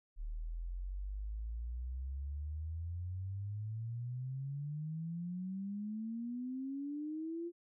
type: exponential sweep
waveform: sine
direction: up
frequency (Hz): 37.07 to 348.1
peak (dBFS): -38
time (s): 0.16-7.52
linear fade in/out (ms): 50
effects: none